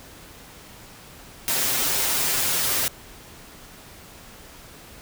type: noise with comb filter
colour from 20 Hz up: white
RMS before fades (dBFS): -23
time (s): 1.48-2.88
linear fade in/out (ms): 0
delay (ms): 7.6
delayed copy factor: +1
effects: pink hiss -45 dBFS RMS until 5.01 s